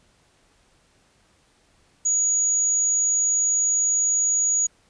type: tone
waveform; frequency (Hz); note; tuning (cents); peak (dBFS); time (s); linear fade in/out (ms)
sine; 6780; G#8; +35; -18; 2.05-4.67; 10
effects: pink hiss -61 dBFS RMS until 4.89 s + resampled to 22050 Hz